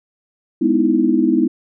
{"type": "chord", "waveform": "sine", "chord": "E major seventh", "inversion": "first", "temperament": "just", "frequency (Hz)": [206, 247.2, 309, 329.6], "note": ["G#3", "B3", "D#4", "E4"], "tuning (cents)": [-14, 2, -12, 0], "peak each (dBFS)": [-21, -17, -17, -17], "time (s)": [0.61, 1.48], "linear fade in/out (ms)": 10, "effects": []}